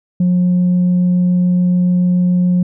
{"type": "tone", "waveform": "sine", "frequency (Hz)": 179.3, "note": "F3", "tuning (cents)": 46, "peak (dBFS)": -8, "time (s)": [0.2, 2.63], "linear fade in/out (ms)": 5, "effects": ["tanh soft clip ceiling -8 dBFS"]}